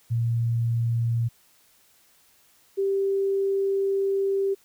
sine tone pair in turn, 116.54 / 392 Hz, A#2 / G4, 0 / 0 cents, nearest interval octave + major sixth, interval 2100 cents, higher second, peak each -21 dBFS, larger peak neither, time 0.1-1.29 / 2.77-4.55 s, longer second, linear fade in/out 20 ms, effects white hiss -60 dBFS RMS until 4.64 s

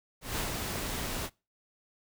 pink noise with ADSR envelope, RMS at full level -32 dBFS, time 0.21-1.3 s, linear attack 170 ms, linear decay 110 ms, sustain -3 dB, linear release 54 ms, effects noise-tail reverb RT60 0.3 s tail -25 dB re dry

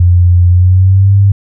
sine tone with pitch glide, 88.4 to 99.23 Hz, F2 to G2, +22 to +22 cents, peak -3 dBFS, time 0-1.32 s, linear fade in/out 5 ms, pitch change +200 cents, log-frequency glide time 0.49-1.14 s, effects none

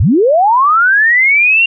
sine linear sweep, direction up, 64.4 to 2794 Hz, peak -6 dBFS, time 0-1.66 s, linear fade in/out 5 ms, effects none

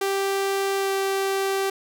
sawtooth tone with pitch glide, 392 to 389.3 Hz, G4 to G4, 0 to -12 cents, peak -18 dBFS, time 0.01-1.7 s, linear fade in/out 5 ms, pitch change -12 cents, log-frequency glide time 0.77-0.92 s, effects none

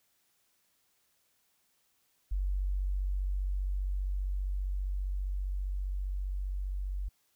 sine tone with level ramp, 47.54 Hz, F#1, 48 cents sharp, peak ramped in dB -28 to -32 dBFS, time 2.31-7.09 s, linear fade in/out 10 ms, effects white hiss -73 dBFS RMS until 7.35 s

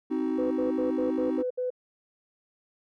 triangle chord, C diminished, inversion none, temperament just, 261.6 / 314 / 376.7 Hz, C4 / Eb4 / Gb4, 0 / +16 / +31 cents, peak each -27 / -26 / -30 dBFS, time 0.1-1.43 s, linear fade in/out 20 ms
sine tone bursts, 502 Hz, B4, 28 cents sharp, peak -26 dBFS, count 7, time 0.38-1.704 s, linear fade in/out 10 ms, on 130 ms, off 69 ms
effects tanh soft clip ceiling -18 dBFS

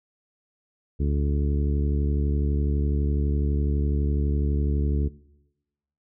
harmonic tone, 72 Hz, D2, 34 cents flat, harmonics 1 / 2 / 3 / 4 / 5 / 6, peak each -22 / -28 / -32 / -34 / -36 / -38 dBFS, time 0.99-5.09 s, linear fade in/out 20 ms, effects noise-tail reverb RT60 1.0 s tail -21 dB re dry

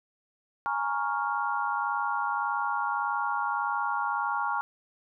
sine chord, Bb minor seventh, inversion third, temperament equal, 830.6 / 932.3 / 1108.7 / 1396.9 Hz, Ab5 / Bb5 / Db6 / F6, 0 / 0 / 0 / 0 cents, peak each -32 dBFS, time 0.66-4.61 s, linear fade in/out 0 ms, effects none

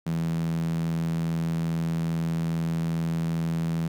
sawtooth tone with high-pass filter, 82.41 Hz, E2, in tune, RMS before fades -27 dBFS, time 0.06-3.88 s, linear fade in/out 5 ms, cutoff 170 Hz, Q 5.7, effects none

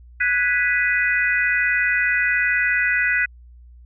sine chord, G# minor seventh, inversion third, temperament equal, 1480 / 1661.2 / 1975.5 / 2489 Hz, F#6 / G#6 / B6 / D#7, 0 / 0 / 0 / 0 cents, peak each -21 / -26 / -20 / -25 dBFS, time 0.2-3.26 s, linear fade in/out 10 ms, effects added 60 Hz sine -42 dBFS peak until 3.85 s

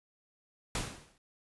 pink noise with exponential decay, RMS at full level -31 dBFS, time 0.75-1.18 s, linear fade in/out 2 ms, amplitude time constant 93 ms, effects resampled to 24000 Hz

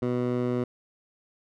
15% pulse tone with band-pass filter, 123.47 Hz, B2, in tune, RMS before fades -27 dBFS, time 0.02-0.64 s, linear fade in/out 5 ms, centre 320 Hz, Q 0.64, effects none

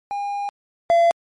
triangle tone pair in turn, 810 / 679.9 Hz, G#5 / F5, -43 / -47 cents, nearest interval minor third, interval 304 cents, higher first, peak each -21 / -10 dBFS, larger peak second, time 0.11-0.49 / 0.9-1.11 s, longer first, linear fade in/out 0 ms, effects MP3 48 kbps

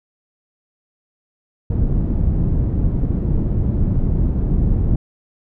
pink low-pass noise, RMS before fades -17 dBFS, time 1.7-4.96 s, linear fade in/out 5 ms, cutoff 200 Hz, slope 12 dB/octave, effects none

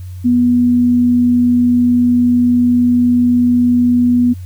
sine tone, 244.1 Hz, B3, 20 cents flat, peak -8 dBFS, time 0.24-4.34 s, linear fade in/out 20 ms, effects added 91 Hz sine -25 dBFS peak until 4.45 s + white hiss -49 dBFS RMS until 4.45 s

